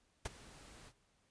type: noise with ADSR envelope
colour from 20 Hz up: pink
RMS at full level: -39 dBFS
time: 0.25-0.93 s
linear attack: 6 ms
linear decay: 24 ms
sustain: -18 dB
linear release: 56 ms
effects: pink hiss -75 dBFS RMS until 1.3 s + resampled to 22050 Hz